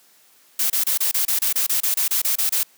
blue noise bursts, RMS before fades -20 dBFS, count 15, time 0.59-2.632 s, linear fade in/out 5 ms, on 110 ms, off 28 ms, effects white hiss -55 dBFS RMS until 2.77 s + high-pass 200 Hz 12 dB/octave

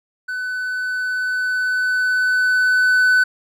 triangle tone with level ramp, 1503 Hz, F#6, 27 cents sharp, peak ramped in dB -21 to -9 dBFS, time 0.28-3.24 s, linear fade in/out 10 ms, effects none

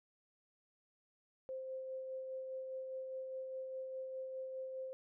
sine tone with tremolo, 523.3 Hz, C5, in tune, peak -40 dBFS, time 1.49-4.93 s, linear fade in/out 0 ms, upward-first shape sine, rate 4.9 Hz, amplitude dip 30%, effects none

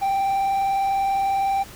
triangle tone with vibrato, 784 Hz, G5, in tune, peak -17 dBFS, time 0.01-1.64 s, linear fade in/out 20 ms, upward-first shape sine, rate 20 Hz, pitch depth 21 cents each way, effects pink hiss -42 dBFS RMS until 1.75 s

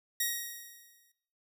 5% pulse tone with exponential decay, 1887 Hz, A#6, 21 cents sharp, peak -17 dBFS, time 0.2-1.12 s, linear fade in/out 5 ms, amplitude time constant 200 ms, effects noise-tail reverb RT60 0.6 s tail -17 dB re dry

